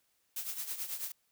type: noise with tremolo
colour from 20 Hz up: blue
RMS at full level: -36 dBFS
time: 0.36-1.12 s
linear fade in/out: 5 ms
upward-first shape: triangle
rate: 9.2 Hz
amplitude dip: 75%
effects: white hiss -75 dBFS RMS until 1.31 s